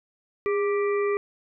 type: harmonic tone with a mistuned harmonic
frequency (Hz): 392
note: G4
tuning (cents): 0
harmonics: 1 / 3 / 5 / 6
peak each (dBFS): -22 / -32 / -36 / -38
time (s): 0.46-1.17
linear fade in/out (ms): 0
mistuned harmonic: 1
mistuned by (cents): +68
effects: none